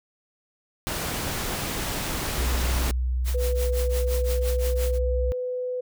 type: noise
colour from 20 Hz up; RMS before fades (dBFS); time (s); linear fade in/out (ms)
pink; -29; 0.87-2.91; 0
type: tone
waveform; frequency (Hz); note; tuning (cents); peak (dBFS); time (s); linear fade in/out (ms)
sine; 62.3; B1; +16; -22; 2.38-5.32; 0
type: noise with tremolo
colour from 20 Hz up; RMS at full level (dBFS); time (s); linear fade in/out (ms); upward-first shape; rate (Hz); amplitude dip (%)
white; -33; 3.24-4.99; 50; triangle; 5.8; 100
type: tone with pitch glide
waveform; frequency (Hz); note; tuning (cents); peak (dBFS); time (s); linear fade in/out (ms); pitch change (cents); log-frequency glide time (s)
sine; 495.2 to 501; B4 to B4; +5 to +25; -26; 3.34-5.81; 10; +20; 3.59-5.05
effects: none